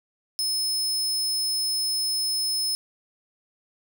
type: tone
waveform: sawtooth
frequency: 5200 Hz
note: E8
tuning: 24 cents flat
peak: -21 dBFS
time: 0.39-2.75 s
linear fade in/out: 0 ms
effects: none